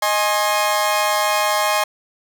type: chord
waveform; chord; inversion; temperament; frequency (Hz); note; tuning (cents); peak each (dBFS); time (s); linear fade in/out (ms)
sawtooth; Ab major; second; equal with one note detuned; 622.3 / 830.6 / 1067.9; Eb5 / Ab5 / C6; 0 / 0 / +35; -17; 0.02-1.84; 5
effects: none